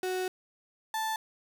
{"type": "tone pair in turn", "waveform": "35% pulse", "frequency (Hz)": [370, 880], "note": ["F#4", "A5"], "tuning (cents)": [0, 0], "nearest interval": "octave + minor third", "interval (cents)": 1500, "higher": "second", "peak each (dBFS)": -28, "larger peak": "neither", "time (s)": [[0.03, 0.28], [0.94, 1.16]], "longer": "first", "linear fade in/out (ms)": 2, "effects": []}